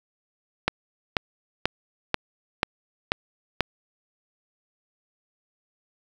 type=click train; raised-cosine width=0.3 ms; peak=-4 dBFS; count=7; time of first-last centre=0.68-3.607 s; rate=2.05 Hz; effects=7-bit